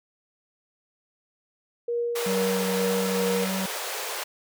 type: tone with tremolo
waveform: sine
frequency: 473.9 Hz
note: A#4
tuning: 28 cents sharp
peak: -23 dBFS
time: 1.88-3.45 s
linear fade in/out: 5 ms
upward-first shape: triangle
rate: 2.3 Hz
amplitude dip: 40%
type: high-pass noise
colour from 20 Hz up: pink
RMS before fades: -32 dBFS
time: 2.15-4.24 s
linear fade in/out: 10 ms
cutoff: 410 Hz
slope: 48 dB/octave
type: tone with vibrato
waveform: square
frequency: 189.2 Hz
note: F#3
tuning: 39 cents sharp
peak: -28 dBFS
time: 2.26-3.66 s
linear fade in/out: 5 ms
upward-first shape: triangle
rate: 1.7 Hz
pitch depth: 12 cents each way
effects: none